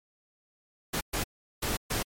pink noise bursts at uneven times, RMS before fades -30 dBFS, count 4, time 0.93-1.01 / 1.13-1.24 / 1.62-1.77 / 1.9-2.03 s, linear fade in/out 10 ms, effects MP3 64 kbps

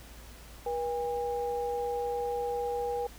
sine tone pair together, 481.1 / 809.1 Hz, B4 / G#5, -45 / -45 cents, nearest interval major sixth, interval 900 cents, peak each -31 / -34 dBFS, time 0.66-3.07 s, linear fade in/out 5 ms, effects added 56 Hz sine -49 dBFS peak until 3.18 s + pink hiss -52 dBFS RMS until 3.18 s

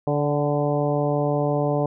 harmonic tone with a mistuned harmonic, 145.6 Hz, D3, 15 cents flat, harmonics 1 / 2 / 3 / 4 / 5 / 6 / 7, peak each -24 / -27 / -26 / -25 / -29 / -34 / -36 dBFS, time 0.07-1.86 s, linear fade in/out 2 ms, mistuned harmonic 5, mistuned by +32 cents, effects none

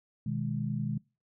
sine chord, G# minor, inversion first, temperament just, 124.59 / 155.74 / 207.7 Hz, B2 / D#3 / G#3, +16 / +2 / 0 cents, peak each -34 dBFS, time 0.26-0.98 s, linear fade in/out 5 ms, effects noise-tail reverb RT60 0.3 s tail -24 dB re dry

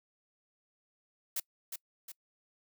blue noise with echo, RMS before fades -34 dBFS, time 1.36-1.4 s, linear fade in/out 5 ms, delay 360 ms, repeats 2, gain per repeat -6 dB, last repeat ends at 2.12 s, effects noise-tail reverb RT60 0.1 s tail -24 dB re dry

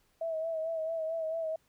sine tone with vibrato, 647 Hz, E5, 32 cents flat, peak -31 dBFS, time 0.21-1.56 s, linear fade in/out 5 ms, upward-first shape sine, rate 4.5 Hz, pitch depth 41 cents each way, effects pink hiss -71 dBFS RMS until 1.68 s

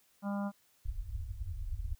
harmonic tone, 200.9 Hz, G3, 43 cents sharp, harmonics 1 / 3 / 4 / 5 / 6 / 7, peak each -33 / -43 / -45 / -47 / -49 / -50 dBFS, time 0.22-0.52 s, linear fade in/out 50 ms
pink low-pass noise, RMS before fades -38 dBFS, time 0.85-1.95 s, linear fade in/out 10 ms, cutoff 100 Hz, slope 96 dB/octave
effects white hiss -69 dBFS RMS until 1.99 s

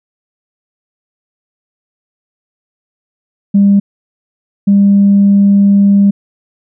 sine tone bursts at uneven times, 200 Hz, G3, 35 cents sharp, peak -3 dBFS, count 2, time 3.54-3.8 / 4.67-6.11 s, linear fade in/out 10 ms, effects tanh soft clip ceiling 0 dBFS

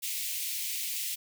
white high-pass noise, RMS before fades -34 dBFS, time 0.02-1.16 s, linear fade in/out 20 ms, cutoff 2100 Hz, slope 48 dB/octave, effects none

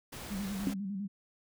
pink noise, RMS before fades -44 dBFS, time 0.12-0.74 s, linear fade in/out 10 ms
sine tone with vibrato, 197.2 Hz, G3, 11 cents sharp, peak -34 dBFS, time 0.3-1.08 s, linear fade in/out 20 ms, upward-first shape square, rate 10 Hz, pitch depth 66 cents each way
sine tone with exponential decay, 270 Hz, C#4, 45 cents flat, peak -25 dBFS, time 0.67-0.79 s, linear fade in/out 0 ms, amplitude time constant 24 ms
effects none

